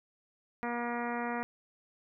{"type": "harmonic tone", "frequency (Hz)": 238.7, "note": "A#3", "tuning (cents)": 41, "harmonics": [1, 2, 3, 4, 5, 6, 7, 8, 9, 10], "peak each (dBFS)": [-37, -40, -39, -40, -44, -43, -48, -43, -50, -50], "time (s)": [0.63, 1.43], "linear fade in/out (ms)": 0, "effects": []}